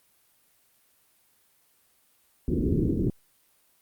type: low-pass noise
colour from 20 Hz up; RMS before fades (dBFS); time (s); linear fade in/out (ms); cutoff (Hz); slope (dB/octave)
white; -25; 2.48-3.1; 2; 380; 48
effects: white hiss -65 dBFS RMS until 3.81 s + Opus 32 kbps